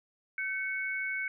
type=tone pair together; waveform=sine; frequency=1534.9 / 2217 Hz; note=G6 / C#7; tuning=-37 / 0 cents; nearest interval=tritone; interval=637 cents; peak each=-35 / -33 dBFS; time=0.38-1.28 s; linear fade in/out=2 ms; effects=none